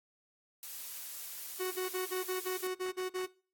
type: noise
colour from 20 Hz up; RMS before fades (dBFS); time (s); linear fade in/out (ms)
blue; -43; 0.63-2.67; 0
type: tone bursts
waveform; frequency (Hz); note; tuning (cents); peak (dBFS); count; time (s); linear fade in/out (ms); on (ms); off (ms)
45% pulse; 370; F#4; 0; -33; 10; 1.59-3.268; 20; 130; 42
effects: noise-tail reverb RT60 0.4 s tail -21 dB re dry + AAC 64 kbps